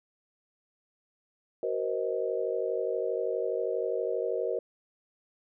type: chord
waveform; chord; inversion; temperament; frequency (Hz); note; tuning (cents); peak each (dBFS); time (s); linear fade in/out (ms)
sine; C half-diminished seventh; second; just; 376.7 / 470.9 / 523.3 / 627.9; Gb4 / Bb4 / C5 / Eb5; +31 / +18 / 0 / +16; -34 / -31 / -34 / -35; 1.63-4.59; 2
effects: none